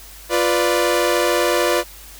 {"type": "chord", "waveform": "sawtooth", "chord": "B diminished", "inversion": "second", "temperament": "equal", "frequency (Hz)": [349.2, 493.9, 587.3], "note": ["F4", "B4", "D5"], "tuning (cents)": [0, 0, 0], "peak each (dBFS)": -16, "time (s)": [0.29, 1.84], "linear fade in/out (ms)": 50, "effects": ["added 50 Hz sine -42 dBFS peak until 2.19 s", "white hiss -41 dBFS RMS until 2.19 s"]}